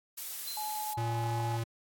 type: noise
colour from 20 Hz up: blue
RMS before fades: -39 dBFS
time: 0.17-0.94 s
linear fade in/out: 10 ms
type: tone with exponential decay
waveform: sine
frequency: 4098 Hz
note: C8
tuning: 37 cents flat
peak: -37 dBFS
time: 0.47-1.21 s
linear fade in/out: 5 ms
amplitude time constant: 160 ms
type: tone with pitch glide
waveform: sine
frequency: 853 to 840.8 Hz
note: G#5 to G#5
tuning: +46 to +21 cents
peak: -35 dBFS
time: 0.57-1.57 s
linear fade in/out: 2 ms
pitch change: -25 cents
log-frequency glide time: 0.93-1.05 s
type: tone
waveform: square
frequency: 115 Hz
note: A#2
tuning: 23 cents flat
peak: -32 dBFS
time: 0.97-1.64 s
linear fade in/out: 10 ms
effects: AAC 64 kbps